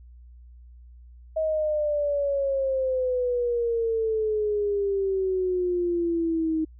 sine exponential sweep, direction down, 637 to 314.3 Hz, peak -22 dBFS, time 1.36-6.65 s, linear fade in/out 10 ms, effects added 60 Hz sine -45 dBFS peak until 6.79 s

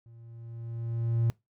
triangle tone with level ramp, 115.9 Hz, A#2, 10 cents flat, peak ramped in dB -48 to -19 dBFS, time 0.06-1.3 s, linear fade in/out 0 ms, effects noise-tail reverb RT60 0.2 s tail -24 dB re dry + tanh soft clip ceiling -15 dBFS

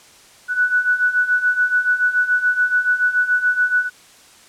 sine beating tone pair, 1477 / 1484 Hz, F#6 / F#6, -3 / +5 cents, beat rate 7 Hz, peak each -20 / -16 dBFS, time 0.48-3.9 s, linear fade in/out 50 ms, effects white hiss -47 dBFS RMS until 4.48 s + low-pass 9000 Hz 12 dB/octave

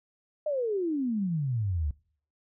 sine exponential sweep, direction down, 622 to 69.3 Hz, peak -26 dBFS, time 0.46-1.91 s, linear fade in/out 5 ms, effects noise-tail reverb RT60 0.5 s tail -22 dB re dry

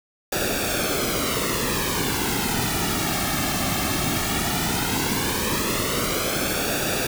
pink noise with flanger, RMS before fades -24 dBFS, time 0.32-7.07 s, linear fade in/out 5 ms, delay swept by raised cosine 0.96 to 2.06 ms, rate 0.15 Hz, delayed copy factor -0.7, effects none

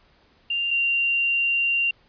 sine tone pair in turn, 2788 / 2770 Hz, F7 / F7, -4 / -15 cents, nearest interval unison, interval 11 cents, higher first, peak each -22 / -19 dBFS, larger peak second, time 0.5-0.71 / 0.71-1.91 s, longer second, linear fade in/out 5 ms, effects pink hiss -59 dBFS RMS until 2.08 s + resampled to 11025 Hz

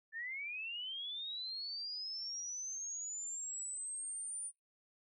sine linear sweep, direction up, 1749 to 9397 Hz, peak -40 dBFS, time 0.12-4.52 s, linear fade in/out 50 ms, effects noise-tail reverb RT60 0.2 s tail -26 dB re dry

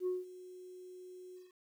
sine tone with ADSR envelope, 365.4 Hz, F#4, 22 cents flat, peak -29 dBFS, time 0-1.53 s, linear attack 65 ms, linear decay 180 ms, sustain -19 dB, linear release 170 ms, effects tanh soft clip ceiling -29 dBFS + 11-bit

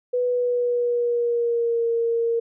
sine tone with pitch glide, 493.9 to 463.5 Hz, B4 to A#4, 0 to -10 cents, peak -19 dBFS, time 0.13-2.4 s, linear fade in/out 10 ms, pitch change -110 cents, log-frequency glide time 0.24-1.87 s, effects none

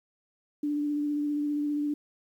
sine tone with vibrato, 293.7 Hz, D4, in tune, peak -26 dBFS, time 0.63-1.94 s, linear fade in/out 5 ms, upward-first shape sine, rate 15 Hz, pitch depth 16 cents each way, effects 10-bit

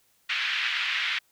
pink band-pass noise, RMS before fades -28 dBFS, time 0.29-1.19 s, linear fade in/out 10 ms, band 1700 to 3400 Hz, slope 24 dB/octave, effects white hiss -66 dBFS RMS until 1.31 s

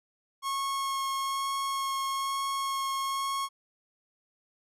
45% pulse tone with vibrato, 1090 Hz, C#6, 29 cents flat, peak -29 dBFS, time 0.42-3.49 s, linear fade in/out 50 ms, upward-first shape sine, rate 1.1 Hz, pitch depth 8 cents each way, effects resampled to 32000 Hz

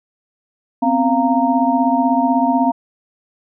sine tone cluster, 251.4 / 267.5 / 693 / 927 Hz, B3 / C4 / F5 / A#5, +31 / +38 / -14 / -10 cents, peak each -18 dBFS, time 0.82-2.72 s, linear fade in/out 10 ms, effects none

